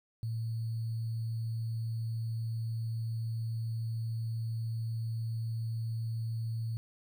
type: tone with sample-and-hold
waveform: sine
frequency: 113.4 Hz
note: A#2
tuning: 47 cents flat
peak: -32 dBFS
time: 0.23-6.77 s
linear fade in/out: 0 ms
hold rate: 4410 Hz
effects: none